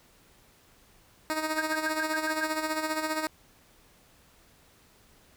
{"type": "tone with tremolo", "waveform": "10% pulse", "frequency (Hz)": 312.4, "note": "D#4", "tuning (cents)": 7, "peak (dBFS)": -18, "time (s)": [1.3, 3.27], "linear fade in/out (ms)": 0, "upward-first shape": "sine", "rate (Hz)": 15, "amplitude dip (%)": 60}
{"type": "tone bursts", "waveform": "sine", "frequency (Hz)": 1591, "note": "G6", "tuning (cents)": 25, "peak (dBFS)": -27, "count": 7, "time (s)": [1.58, 2.446], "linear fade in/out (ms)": 5, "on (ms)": 38, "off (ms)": 100}
{"effects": ["pink hiss -60 dBFS RMS until 5.36 s"]}